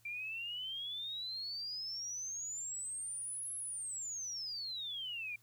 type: exponential two-way sweep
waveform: sine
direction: up then down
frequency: 2349 to 11010 to 2349 Hz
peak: -39 dBFS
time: 0.05-5.36 s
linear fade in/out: 5 ms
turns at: 3.55 s
effects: added 114 Hz sine -69 dBFS peak until 5.42 s + white hiss -70 dBFS RMS until 5.42 s